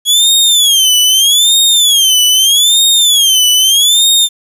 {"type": "tone with vibrato", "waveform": "sawtooth", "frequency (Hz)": 3322, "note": "G#7", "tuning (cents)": 0, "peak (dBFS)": -3, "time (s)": [0.05, 4.29], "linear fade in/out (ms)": 50, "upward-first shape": "sine", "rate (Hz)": 0.8, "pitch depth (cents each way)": 190, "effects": ["resampled to 32000 Hz", "7-bit"]}